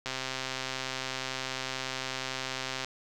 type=click train; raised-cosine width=0.2 ms; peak=-16 dBFS; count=366; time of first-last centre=0.06-2.846 s; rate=131 Hz; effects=none